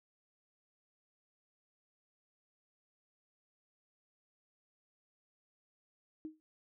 sine tone with exponential decay, 312.7 Hz, D#4, 9 cents sharp, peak -37 dBFS, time 6.25-6.4 s, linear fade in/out 0 ms, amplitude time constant 32 ms, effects none

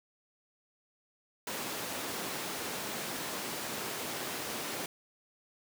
pink high-pass noise, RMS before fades -38 dBFS, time 1.47-4.86 s, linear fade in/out 2 ms, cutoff 230 Hz, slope 12 dB/octave, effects none

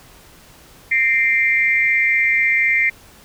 sine tone with amplitude modulation, 2093 Hz, C7, in tune, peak -9 dBFS, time 0.91-2.9 s, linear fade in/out 10 ms, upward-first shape sine, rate 256 Hz, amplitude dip 95%, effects pink hiss -46 dBFS RMS until 3.24 s

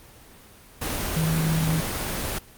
sine tone in noise, 160 Hz, D#3, 49 cents sharp, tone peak -21 dBFS, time 1.16-1.81 s, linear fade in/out 10 ms, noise pink, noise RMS -28 dBFS, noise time 0.81-2.39 s, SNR +4 dB, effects pink hiss -49 dBFS RMS until 2.57 s + Opus 24 kbps

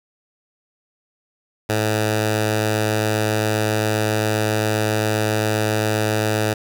10% pulse tone with notch filter, 107.5 Hz, A2, 40 cents flat, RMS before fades -20 dBFS, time 1.69-6.54 s, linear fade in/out 10 ms, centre 250 Hz, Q 1.8, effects 7-bit

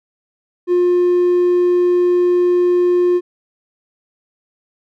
triangle tone, 355.3 Hz, F4, 30 cents sharp, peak -8 dBFS, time 0.67-3.21 s, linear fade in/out 50 ms, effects tanh soft clip ceiling -5 dBFS

